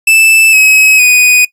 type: tone with pitch steps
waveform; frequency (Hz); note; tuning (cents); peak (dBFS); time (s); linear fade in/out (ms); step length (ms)
45% pulse; 2637 / 2555 / 2475; E7 / D#7 / D#7; 0 / +45 / -10; -3; 0.07-1.45; 5; 460
effects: noise-tail reverb RT60 0.1 s tail -20 dB re dry + resampled to 32000 Hz